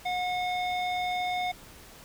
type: tone with low-pass filter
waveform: square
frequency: 725 Hz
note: F#5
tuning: 35 cents flat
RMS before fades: -30 dBFS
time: 0.05-1.52 s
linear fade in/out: 10 ms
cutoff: 3300 Hz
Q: 1.9
effects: pink hiss -50 dBFS RMS until 2.04 s